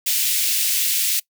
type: high-pass noise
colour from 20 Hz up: white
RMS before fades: -20 dBFS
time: 0.06-1.2 s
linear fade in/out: 10 ms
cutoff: 2300 Hz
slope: 24 dB/octave
effects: noise-tail reverb RT60 0.1 s tail -22 dB re dry